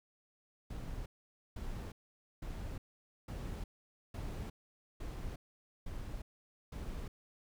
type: noise bursts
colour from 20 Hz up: brown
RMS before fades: -42 dBFS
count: 8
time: 0.7-7.08 s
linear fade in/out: 5 ms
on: 360 ms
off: 500 ms
effects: none